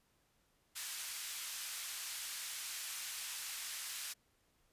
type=band-pass noise; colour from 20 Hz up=white; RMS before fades=-44 dBFS; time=0.75-4.14 s; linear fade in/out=20 ms; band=1500 to 11000 Hz; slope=12 dB/octave; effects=pink hiss -75 dBFS RMS until 4.72 s + resampled to 32000 Hz